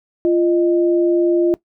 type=tone pair together; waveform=sine; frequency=345.7 / 617 Hz; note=F4 / D#5; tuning=-18 / -15 cents; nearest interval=minor seventh; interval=1003 cents; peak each=-12 / -22 dBFS; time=0.25-1.54 s; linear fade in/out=0 ms; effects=noise-tail reverb RT60 0.1 s tail -19 dB re dry